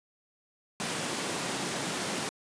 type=high-pass noise; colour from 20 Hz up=pink; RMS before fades=-33 dBFS; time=0.8-2.29 s; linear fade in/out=0 ms; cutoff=150 Hz; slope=24 dB/octave; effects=resampled to 22050 Hz